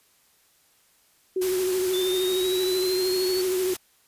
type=tone with vibrato; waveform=sine; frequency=370 Hz; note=F#4; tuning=in tune; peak=-22 dBFS; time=1.36-3.74 s; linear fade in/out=5 ms; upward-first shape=triangle; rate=13 Hz; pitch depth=43 cents each way
type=noise; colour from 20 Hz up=white; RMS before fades=-33 dBFS; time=1.41-3.77 s; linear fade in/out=10 ms
type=exponential sweep; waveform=triangle; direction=up; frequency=3520 to 4468 Hz; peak=-29 dBFS; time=1.93-3.42 s; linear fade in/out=10 ms
effects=white hiss -62 dBFS RMS until 4.07 s + resampled to 32000 Hz